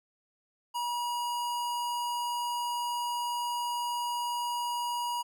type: tone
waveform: square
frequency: 961 Hz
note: B5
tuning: 48 cents flat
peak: -31 dBFS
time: 0.74-5.23 s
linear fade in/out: 20 ms
effects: none